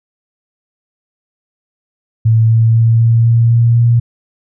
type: tone with pitch steps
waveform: sine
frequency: 112.5 / 113.41 / 114.33 / 115.26 / 116.2 / 117.14 / 118.09 Hz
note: A2 / A#2 / A#2 / A#2 / A#2 / A#2 / A#2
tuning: +39 / -47 / -33 / -19 / -5 / +9 / +23 cents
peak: -6 dBFS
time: 2.25-4 s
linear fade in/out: 10 ms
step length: 250 ms
effects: none